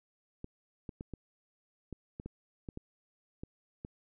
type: clicks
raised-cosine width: 3 ms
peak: -28 dBFS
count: 11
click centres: 0.444 / 0.892 / 1.009 / 1.137 / 1.927 / 2.199 / 2.26 / 2.688 / 2.774 / 3.435 / 3.849 s
effects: none